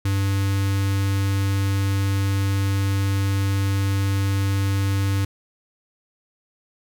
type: tone with notch filter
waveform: square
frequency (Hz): 98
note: G2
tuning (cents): 0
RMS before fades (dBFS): -21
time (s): 0.05-5.25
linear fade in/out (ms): 5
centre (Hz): 640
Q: 0.97
effects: none